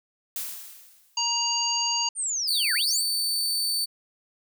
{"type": "noise with exponential decay", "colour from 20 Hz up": "blue", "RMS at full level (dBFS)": -30, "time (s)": [0.36, 1.28], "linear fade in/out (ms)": 1, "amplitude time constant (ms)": 200}
{"type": "harmonic tone", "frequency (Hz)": 942, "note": "A#5", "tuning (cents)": 18, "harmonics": [1, 3, 5, 7], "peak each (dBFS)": [-30, -30, -27, -28], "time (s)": [1.17, 2.09], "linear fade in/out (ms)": 5}
{"type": "linear two-way sweep", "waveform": "sine", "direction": "down then up", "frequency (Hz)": [9130, 1396.9, 9130], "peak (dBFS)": -25, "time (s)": [2.15, 3.04], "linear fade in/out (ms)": 50, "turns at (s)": 2.74}
{"type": "tone", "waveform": "sawtooth", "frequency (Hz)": 4542, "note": "C#8", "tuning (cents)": 41, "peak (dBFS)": -21, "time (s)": [2.47, 3.86], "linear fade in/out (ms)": 20}
{"effects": []}